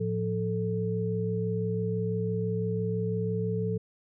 sine tone cluster, 110.3 / 176.3 / 439.1 Hz, A2 / F3 / A4, +5 / +17 / -4 cents, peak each -31 dBFS, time 0-3.78 s, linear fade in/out 10 ms, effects none

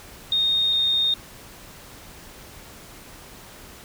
sine tone pair in turn, 3697 / 3684 Hz, A#7 / A#7, -15 / -21 cents, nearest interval unison, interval 6 cents, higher first, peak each -18 dBFS, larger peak neither, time 0.32-0.73 / 0.73-1.14 s, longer neither, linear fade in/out 2 ms, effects pink hiss -44 dBFS RMS until 3.84 s

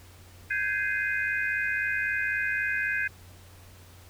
sine chord, Ab major seventh, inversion third, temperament just, 1557.4 / 1661.2 / 2077 / 2492 Hz, G6 / Ab6 / C7 / Eb7, -12 / 0 / -13 / +2 cents, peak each -30 / -30 / -33 / -33 dBFS, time 0.5-3.08 s, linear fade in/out 10 ms, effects added 90 Hz sine -50 dBFS peak until 4.09 s + pink hiss -54 dBFS RMS until 4.09 s

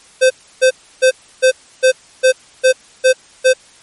square tone bursts, 517 Hz, C5, 21 cents flat, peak -7 dBFS, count 9, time 0.21-3.536 s, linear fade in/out 20 ms, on 94 ms, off 310 ms, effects white hiss -45 dBFS RMS until 3.82 s + MP3 48 kbps

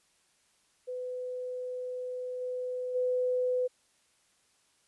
sine tone with level steps, 502 Hz, B4, 28 cents sharp, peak -34 / -32 / -26 dBFS, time 0.87-3.68 s, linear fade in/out 20 ms, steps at 2.4 / 2.94 s, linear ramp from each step 20 ms, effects white hiss -69 dBFS RMS until 4.87 s + resampled to 24000 Hz

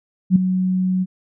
sine tone with ADSR envelope, 185.2 Hz, F#3, 2 cents sharp, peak -6 dBFS, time 0.3-1.06 s, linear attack 58 ms, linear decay 6 ms, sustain -10 dB, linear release 38 ms, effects none

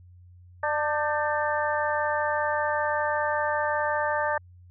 harmonic tone with a mistuned harmonic, 297.9 Hz, D4, 25 cents sharp, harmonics 2 / 3 / 4 / 5 / 6, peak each -28 / -28 / -32 / -32 / -32 dBFS, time 0.63-4.38 s, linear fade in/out 5 ms, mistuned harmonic 5, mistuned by +77 cents, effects added 89 Hz sine -48 dBFS peak until 4.7 s

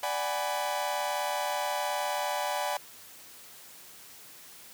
40% pulse chord, G# half-diminished seventh, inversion second, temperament equal with one note detuned, 587.3 / 751.6 / 830.6 / 987.8 Hz, D5 / F#5 / G#5 / B5, 0 / +27 / 0 / 0 cents, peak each -34 dBFS, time 0.03-2.77 s, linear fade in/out 2 ms, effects white hiss -50 dBFS RMS until 4.73 s + high-pass 80 Hz 12 dB/octave

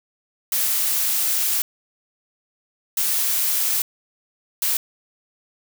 blue noise bursts at uneven times, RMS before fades -21 dBFS, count 3, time 0.52-1.62 / 2.97-3.82 / 4.62-4.77 s, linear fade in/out 2 ms, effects none

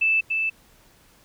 sine tone with echo, 2637 Hz, E7, in tune, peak -17 dBFS, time 0.01-0.21 s, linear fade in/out 10 ms, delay 290 ms, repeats 1, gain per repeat -4 dB, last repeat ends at 0.5 s, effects pink hiss -56 dBFS RMS until 1.24 s

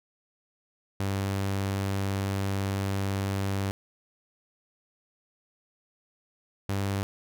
sawtooth tone pair in turn, 98 / 98.68 Hz, G2 / G2, 0 / +12 cents, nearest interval unison, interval 12 cents, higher second, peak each -23 dBFS, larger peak neither, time 1-3.71 / 6.69-7.03 s, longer first, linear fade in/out 0 ms, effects none

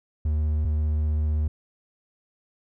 triangle tone pair in turn, 76.3 / 76.3 Hz, D#2 / D#2, -33 / -33 cents, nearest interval unison, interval 0 cents, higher neither, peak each -19 dBFS, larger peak neither, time 0.25-0.65 / 0.65-1.48 s, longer second, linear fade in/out 5 ms, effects none

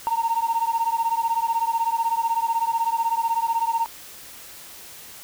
sine beating tone pair, 910 / 926 Hz, A#5 / A#5, -42 / -12 cents, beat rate 16 Hz, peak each -22 dBFS, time 0.07-3.86 s, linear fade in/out 0 ms, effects tanh soft clip ceiling -15 dBFS + white hiss -42 dBFS RMS until 5.23 s

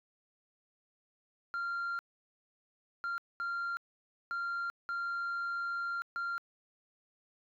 sine tone bursts at uneven times, 1387 Hz, F6, 12 cents flat, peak -31 dBFS, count 6, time 1.54-1.99 / 3.04-3.18 / 3.4-3.77 / 4.31-4.7 / 4.89-6.02 / 6.16-6.38 s, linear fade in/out 0 ms, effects tanh soft clip ceiling -32 dBFS

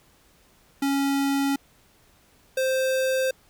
square tone pair in turn, 277.2 / 523.3 Hz, C#4 / C5, 0 / 0 cents, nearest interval major seventh, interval 1100 cents, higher second, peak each -22 dBFS, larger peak neither, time 0.82-1.56 / 2.57-3.31 s, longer neither, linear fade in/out 5 ms, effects pink hiss -59 dBFS RMS until 3.49 s

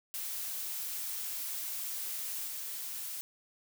blue noise with level steps, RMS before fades -38 / -40 dBFS, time 0.14-3.21 s, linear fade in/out 0 ms, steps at 2.46 s, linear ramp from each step 20 ms, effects none

